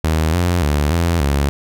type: tone with pitch steps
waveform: sawtooth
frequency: 79.1 / 88 / 73.3 / 84.9 / 70.5 Hz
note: D#2 / F2 / D2 / F2 / C#2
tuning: +29 / +14 / -3 / -48 / +30 cents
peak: -10 dBFS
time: 0.04-1.49 s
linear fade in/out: 0 ms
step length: 290 ms
effects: none